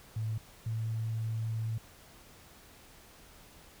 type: tone pair in turn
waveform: sine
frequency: 110 / 111.86 Hz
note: A2 / A2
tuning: 0 / +29 cents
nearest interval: unison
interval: 29 cents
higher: second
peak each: -31 / -31 dBFS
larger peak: neither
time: 0.16-0.38 / 0.66-1.78 s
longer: second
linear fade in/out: 5 ms
effects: pink hiss -56 dBFS RMS until 3.8 s